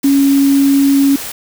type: tone in noise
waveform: sine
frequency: 277.2 Hz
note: C#4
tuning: in tune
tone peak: -7 dBFS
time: 0.04-1.16 s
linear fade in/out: 5 ms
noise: white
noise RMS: -25 dBFS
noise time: 0.03-1.32 s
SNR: +15 dB
effects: none